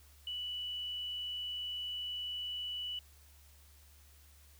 sine tone, 2960 Hz, F#7, in tune, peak -37 dBFS, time 0.27-2.99 s, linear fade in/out 2 ms, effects added 72 Hz sine -59 dBFS peak until 4.59 s + white hiss -64 dBFS RMS until 4.59 s

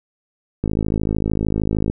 click train, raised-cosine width 3 ms, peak -7 dBFS, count 68, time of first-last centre 0.64-1.899 s, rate 53.2 Hz, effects none

